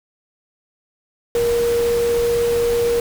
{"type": "tone in noise", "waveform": "sine", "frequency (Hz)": 471.9, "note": "A#4", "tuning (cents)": 21, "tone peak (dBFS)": -15, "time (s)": [1.35, 3], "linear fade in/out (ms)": 2, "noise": "pink", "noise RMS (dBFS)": -29, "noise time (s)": [1.35, 3], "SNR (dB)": 11, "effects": []}